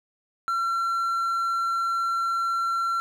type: tone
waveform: triangle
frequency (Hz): 1359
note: F6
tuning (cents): -48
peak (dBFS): -21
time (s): 0.48-3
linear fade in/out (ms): 0
effects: none